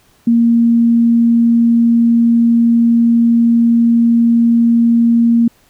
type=tone; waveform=sine; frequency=233.1 Hz; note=A#3; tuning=in tune; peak=-7 dBFS; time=0.27-5.48 s; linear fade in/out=5 ms; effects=pink hiss -52 dBFS RMS until 5.69 s